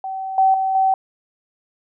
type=tone with level steps; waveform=sine; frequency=766 Hz; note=G5; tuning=40 cents flat; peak=-24 / -11 / -17 / -13 dBFS; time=0.04-0.94 s; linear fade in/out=2 ms; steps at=0.38 / 0.54 / 0.75 s; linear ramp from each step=2 ms; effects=none